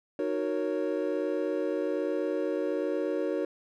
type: chord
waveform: triangle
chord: D# minor seventh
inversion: none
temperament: equal with one note detuned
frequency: 308.8 / 370 / 466.2 / 554.4 Hz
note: D#4 / F#4 / A#4 / C#5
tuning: -13 / 0 / 0 / 0 cents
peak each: -31 dBFS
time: 0.19-3.45 s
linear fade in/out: 2 ms
effects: none